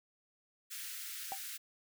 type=high-pass noise; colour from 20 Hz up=white; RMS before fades=-44 dBFS; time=0.7-1.58 s; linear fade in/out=20 ms; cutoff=1400 Hz; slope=48 dB/octave
type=tone with exponential decay; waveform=triangle; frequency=780 Hz; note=G5; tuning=9 cents flat; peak=-31 dBFS; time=1.32-1.4 s; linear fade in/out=0 ms; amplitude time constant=16 ms
effects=none